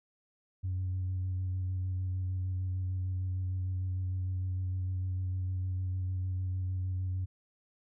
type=tone with vibrato; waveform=sine; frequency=92.5 Hz; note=F#2; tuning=in tune; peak=-29 dBFS; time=0.63-7.26 s; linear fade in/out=20 ms; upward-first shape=square; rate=6.6 Hz; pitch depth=14 cents each way; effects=tanh soft clip ceiling -28 dBFS